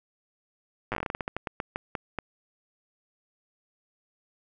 slowing click train, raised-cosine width 0.5 ms, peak -15 dBFS, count 19, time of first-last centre 0.92-2.187 s, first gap 8 ms, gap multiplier 1.22, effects none

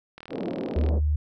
click train, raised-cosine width 0.3 ms, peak -25 dBFS, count 29, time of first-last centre 0.18-0.889 s, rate 39.5 Hz
pink band-pass noise, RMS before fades -31 dBFS, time 0.29-1.01 s, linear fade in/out 50 ms, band 190 to 580 Hz, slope 24 dB/octave
sine tone, 75 Hz, D2, 37 cents sharp, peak -20 dBFS, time 0.76-1.16 s, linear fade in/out 5 ms
effects none

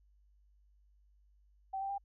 sine tone with pitch steps, 772 / 784.1 / 796.5 Hz, G5 / G5 / G5, -27 / 0 / +27 cents, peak -35 dBFS, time 1.73-1.982 s, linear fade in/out 10 ms, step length 84 ms, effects added 50 Hz sine -64 dBFS peak until 2.04 s

